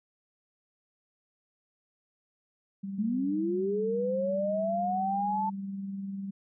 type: tone with tremolo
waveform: sine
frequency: 196 Hz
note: G3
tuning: in tune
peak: -32 dBFS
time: 2.83-6.31 s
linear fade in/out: 10 ms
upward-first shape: sine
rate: 20 Hz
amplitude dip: 35%
type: linear sweep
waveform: sine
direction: up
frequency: 204.9 to 887 Hz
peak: -27 dBFS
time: 2.98-5.5 s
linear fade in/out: 10 ms
effects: none